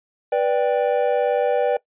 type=chord; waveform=triangle; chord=G major; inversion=first; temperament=just; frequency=490 / 588 / 784 Hz; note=B4 / D5 / G5; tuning=-14 / +2 / 0 cents; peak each=-18 / -19 / -22 dBFS; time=0.32-1.77 s; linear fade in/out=5 ms; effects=noise-tail reverb RT60 0.1 s tail -20 dB re dry + resampled to 8000 Hz